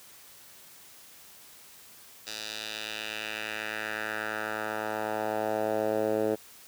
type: tone with band-pass filter sweep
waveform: 10% pulse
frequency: 108.2 Hz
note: A2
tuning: 29 cents flat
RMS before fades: -32 dBFS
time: 2.26-6.36 s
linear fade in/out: 20 ms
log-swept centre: 4700 to 450 Hz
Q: 1.8
effects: white hiss -52 dBFS RMS until 6.67 s + high-pass 60 Hz 12 dB/octave